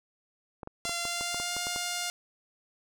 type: clicks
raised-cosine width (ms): 1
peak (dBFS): -25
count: 11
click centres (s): 0.632 / 0.674 / 0.854 / 0.894 / 1.053 / 1.21 / 1.345 / 1.4 / 1.566 / 1.669 / 1.761
type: tone with pitch glide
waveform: 5% pulse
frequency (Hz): 689 to 706.3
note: F5 to F5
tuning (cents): -24 to +19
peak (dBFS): -19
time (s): 0.85-2.1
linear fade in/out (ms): 0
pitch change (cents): +43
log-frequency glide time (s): 0.98-1.57
effects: none